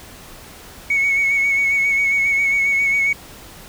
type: tone with vibrato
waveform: sine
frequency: 2217 Hz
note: C#7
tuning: in tune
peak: -13 dBFS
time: 0.9-3.13 s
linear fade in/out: 5 ms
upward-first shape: sine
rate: 7.4 Hz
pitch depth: 28 cents each way
effects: tanh soft clip ceiling -11 dBFS + pink hiss -40 dBFS RMS until 3.68 s